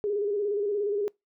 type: tone with vibrato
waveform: sine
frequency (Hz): 410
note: G#4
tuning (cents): -22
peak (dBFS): -25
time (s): 0.04-1.08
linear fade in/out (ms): 0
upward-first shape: square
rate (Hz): 17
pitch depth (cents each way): 47
effects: noise-tail reverb RT60 0.2 s tail -26 dB re dry